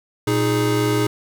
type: tone cluster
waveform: square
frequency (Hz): 118.7 / 312.1 / 415.5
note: A#2 / D#4 / G#4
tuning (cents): +32 / +5 / +1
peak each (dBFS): -22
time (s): 0.27-1.07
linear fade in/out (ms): 5
effects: none